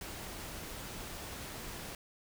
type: noise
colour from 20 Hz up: pink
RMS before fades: -44 dBFS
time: 0.01-1.95 s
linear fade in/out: 2 ms
effects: none